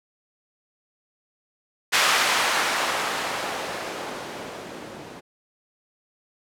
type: noise with low-pass filter sweep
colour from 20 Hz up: violet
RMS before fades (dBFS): -26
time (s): 1.92-5.21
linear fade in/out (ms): 20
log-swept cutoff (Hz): 1600 to 270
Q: 0.74
effects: none